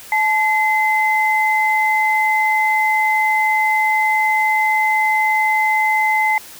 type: tone pair together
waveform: sine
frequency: 864 / 2055 Hz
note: A5 / C7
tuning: -32 / -32 cents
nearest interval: octave + minor third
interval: 1500 cents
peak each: -16 dBFS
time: 0.12-6.38 s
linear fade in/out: 2 ms
effects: white hiss -38 dBFS RMS until 6.59 s